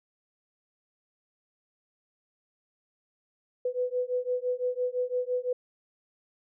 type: beating tone pair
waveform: sine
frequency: 495.4 / 501.3 Hz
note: B4 / B4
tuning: +5 / +26 cents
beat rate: 5.9 Hz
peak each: -30 dBFS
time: 3.65-5.53 s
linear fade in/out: 5 ms
effects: none